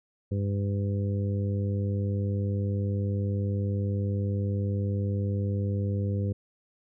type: harmonic tone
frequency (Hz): 100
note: G2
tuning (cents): +35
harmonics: 1 / 2 / 3 / 4 / 5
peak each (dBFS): -26 / -33 / -40 / -40 / -39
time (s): 0.31-6.33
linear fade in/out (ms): 10
effects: none